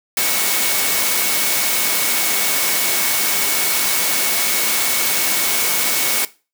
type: tone in noise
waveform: sine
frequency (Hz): 2217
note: C#7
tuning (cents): 0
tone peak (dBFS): -27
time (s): 0.17-6.25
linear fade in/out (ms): 2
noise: white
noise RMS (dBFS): -18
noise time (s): 0.17-6.25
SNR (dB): -12
effects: noise-tail reverb RT60 0.3 s tail -18 dB re dry + high-pass 200 Hz 12 dB/octave